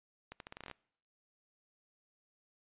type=accelerating click train; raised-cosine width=0.3 ms; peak=-29 dBFS; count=11; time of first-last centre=0.32-0.713 s; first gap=82 ms; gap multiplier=0.82; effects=noise-tail reverb RT60 0.7 s tail -25 dB re dry + resampled to 8000 Hz